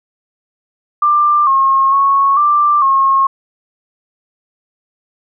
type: tone with pitch steps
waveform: sine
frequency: 1187 / 1080 / 1103 / 1180 / 1083 Hz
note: D6 / C#6 / C#6 / D6 / C#6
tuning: +18 / -45 / -9 / +8 / -41 cents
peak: -8 dBFS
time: 1.02-3.27 s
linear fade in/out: 5 ms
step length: 450 ms
effects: none